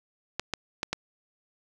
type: clicks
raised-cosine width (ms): 0.2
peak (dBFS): -11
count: 4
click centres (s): 0.396 / 0.537 / 0.831 / 0.93
effects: none